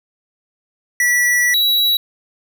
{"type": "tone pair in turn", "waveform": "square", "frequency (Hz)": [1951, 3902], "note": ["B6", "B7"], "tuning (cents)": [-22, -22], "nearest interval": "octave", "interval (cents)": 1200, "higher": "second", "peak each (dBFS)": -13, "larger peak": "neither", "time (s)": [[1, 1.54], [1.54, 1.97]], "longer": "first", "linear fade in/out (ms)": 2, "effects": []}